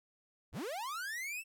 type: linear sweep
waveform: 45% pulse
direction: up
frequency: 33.99 to 2708 Hz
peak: -38 dBFS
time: 0.52-1.44 s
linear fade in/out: 50 ms
effects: none